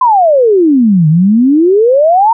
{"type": "exponential two-way sweep", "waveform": "sine", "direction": "down then up", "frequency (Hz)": [1046.5, 150, 941], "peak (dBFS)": -4, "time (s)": [0.01, 2.33], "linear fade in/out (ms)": 5, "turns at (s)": 1.08, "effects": []}